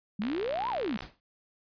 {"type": "exponential two-way sweep", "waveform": "sine", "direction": "up then down", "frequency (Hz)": [191.6, 1042, 191.6], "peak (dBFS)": -29, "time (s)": [0.19, 0.97], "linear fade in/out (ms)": 5, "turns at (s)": 0.69}
{"type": "click train", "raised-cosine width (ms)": 0.3, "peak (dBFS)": -22, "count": 50, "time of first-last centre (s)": [0.22, 1.007], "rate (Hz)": 62.3}
{"type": "noise with exponential decay", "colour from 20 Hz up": "pink", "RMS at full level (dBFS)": -38, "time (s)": [1.02, 1.2], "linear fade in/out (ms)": 0, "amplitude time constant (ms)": 37}
{"effects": ["resampled to 11025 Hz"]}